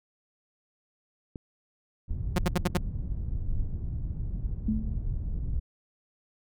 click, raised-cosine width 3 ms, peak -25 dBFS, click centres 1.358 s
pink low-pass noise, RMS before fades -31 dBFS, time 2.08-5.6 s, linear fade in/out 20 ms, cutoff 100 Hz, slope 12 dB/octave
sawtooth tone bursts, 178.7 Hz, F3, 40 cents sharp, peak -18 dBFS, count 5, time 2.36-2.774 s, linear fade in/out 5 ms, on 26 ms, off 71 ms
sine tone with exponential decay, 217.6 Hz, A3, 19 cents flat, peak -22 dBFS, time 4.68-5.1 s, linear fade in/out 5 ms, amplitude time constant 91 ms
effects none

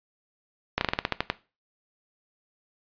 slowing click train, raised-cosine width 0.3 ms, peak -7 dBFS, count 10, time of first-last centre 0.78-1.3 s, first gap 31 ms, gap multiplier 1.15, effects noise-tail reverb RT60 0.3 s tail -17 dB re dry + resampled to 11025 Hz

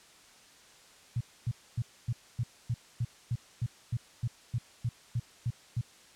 sine tone bursts, 118.7 Hz, A#2, 32 cents sharp, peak -27 dBFS, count 16, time 1.16-5.812 s, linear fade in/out 5 ms, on 47 ms, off 260 ms, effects white hiss -57 dBFS RMS until 6.15 s + low-pass 8000 Hz 12 dB/octave

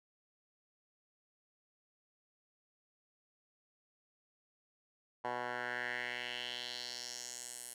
10% pulse tone with band-pass filter sweep, 122.5 Hz, B2, 14 cents flat, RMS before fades -42 dBFS, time 5.24-7.74 s, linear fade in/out 10 ms, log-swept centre 1000 to 10000 Hz, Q 2.9, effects none

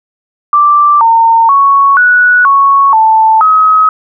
sine tone with pitch steps, 1174 / 912 / 1111 / 1471 / 1108 / 882 / 1272 Hz, D6 / A#5 / C#6 / F#6 / C#6 / A5 / D#6, -1 / -38 / +4 / -11 / -1 / +4 / +38 cents, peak -3 dBFS, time 0.53-3.89 s, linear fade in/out 2 ms, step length 480 ms, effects none

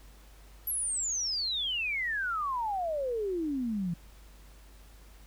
sine exponential sweep, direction down, 11840 to 164.81 Hz, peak -29 dBFS, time 0.67-3.94 s, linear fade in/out 5 ms, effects added 50 Hz sine -51 dBFS peak until 5.26 s + pink hiss -59 dBFS RMS until 5.26 s

